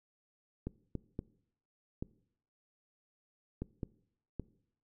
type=clicks; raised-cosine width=3 ms; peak=-24 dBFS; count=7; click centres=0.67 / 0.953 / 1.191 / 2.025 / 3.62 / 3.832 / 4.397 s; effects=noise-tail reverb RT60 0.7 s tail -21 dB re dry